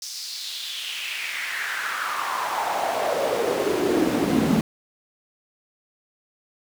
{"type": "noise with high-pass filter sweep", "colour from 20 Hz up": "brown", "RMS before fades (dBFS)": -25, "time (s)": [0.02, 4.61], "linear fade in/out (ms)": 2, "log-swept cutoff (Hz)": [5500, 210], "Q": 3.6, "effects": []}